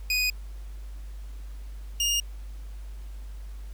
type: tone pair in turn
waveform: 25% pulse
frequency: 2489 / 2835 Hz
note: D#7 / F7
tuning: 0 / +25 cents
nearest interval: major second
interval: 225 cents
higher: second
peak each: -19 dBFS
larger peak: neither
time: 0.1-0.3 / 2-2.2 s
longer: neither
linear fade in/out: 2 ms
effects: added 50 Hz sine -36 dBFS peak until 3.73 s + pink hiss -57 dBFS RMS until 3.73 s